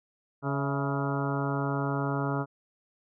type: harmonic tone with a mistuned harmonic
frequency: 140 Hz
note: C#3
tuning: 18 cents sharp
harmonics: 1 / 2 / 3 / 4 / 5 / 6 / 7 / 8 / 9 / 10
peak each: -30 / -33 / -36 / -40 / -38 / -40 / -39 / -43 / -38 / -40 dBFS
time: 0.42-2.46 s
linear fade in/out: 50 ms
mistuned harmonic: 5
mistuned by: -61 cents
effects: none